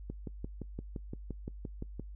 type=click train; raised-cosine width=3 ms; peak=-26 dBFS; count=12; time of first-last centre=0.1-1.997 s; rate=5.8 Hz; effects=noise-tail reverb RT60 0.1 s tail -22 dB re dry + added 50 Hz sine -43 dBFS peak until 2.15 s